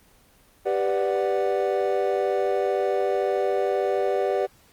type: chord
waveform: triangle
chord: G major seventh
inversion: none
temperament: equal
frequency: 392 / 493.9 / 587.3 / 740 Hz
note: G4 / B4 / D5 / F#5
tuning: 0 / 0 / 0 / 0 cents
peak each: -23 / -25 / -25 / -27 dBFS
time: 0.65-4.47 s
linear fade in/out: 20 ms
effects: pink hiss -57 dBFS RMS until 4.72 s + Opus 24 kbps